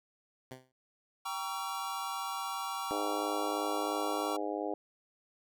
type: tone with exponential decay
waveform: 10% pulse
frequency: 129.2 Hz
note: C3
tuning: 21 cents flat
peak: -33 dBFS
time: 0.51-0.72 s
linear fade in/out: 2 ms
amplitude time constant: 44 ms
type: chord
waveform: square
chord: G diminished seventh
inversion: none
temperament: just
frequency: 784 / 940.8 / 1128.9 / 1354.7 Hz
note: G5 / Bb5 / Db6 / Fb6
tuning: 0 / +16 / +31 / +47 cents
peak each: -42 / -42 / -40 / -43 dBFS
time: 1.25-4.37 s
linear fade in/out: 10 ms
type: harmonic tone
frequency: 103 Hz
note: G#2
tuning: 14 cents flat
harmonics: 3 / 4 / 5 / 6 / 7 / 8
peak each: -38 / -39 / -40 / -41 / -41 / -42 dBFS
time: 2.91-4.74 s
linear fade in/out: 0 ms
effects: none